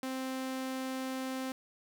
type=tone; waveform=sawtooth; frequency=261.6 Hz; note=C4; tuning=in tune; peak=-31 dBFS; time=0.03-1.52 s; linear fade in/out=2 ms; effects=none